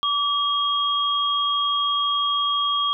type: tone pair together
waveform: sine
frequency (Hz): 1154 / 3264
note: D6 / G#7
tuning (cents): -31 / -31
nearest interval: octave + tritone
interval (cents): 1800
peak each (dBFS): -22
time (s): 0.03-2.93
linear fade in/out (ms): 0
effects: none